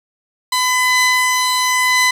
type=tone pair together; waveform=sawtooth; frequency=1007 / 2015 Hz; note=B5 / B6; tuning=+33 / +34 cents; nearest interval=octave; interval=1201 cents; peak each=-12 dBFS; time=0.52-2.11 s; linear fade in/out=5 ms; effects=low-pass 12000 Hz 12 dB/octave + 7-bit